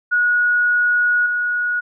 sine tone with level steps, 1455 Hz, F#6, 29 cents flat, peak -13 / -17 dBFS, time 0.11-1.81 s, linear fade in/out 20 ms, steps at 1.26 s, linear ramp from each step 2 ms, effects none

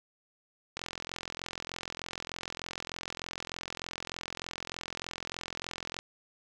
click train, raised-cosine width 0.2 ms, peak -19 dBFS, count 227, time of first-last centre 0.77-5.989 s, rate 43.3 Hz, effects none

